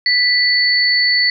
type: tone pair together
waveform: sine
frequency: 1975.5 / 4463 Hz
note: B6 / C#8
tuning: 0 / +11 cents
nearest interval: octave + major second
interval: 1411 cents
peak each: -14 dBFS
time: 0.06-1.3 s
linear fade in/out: 2 ms
effects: none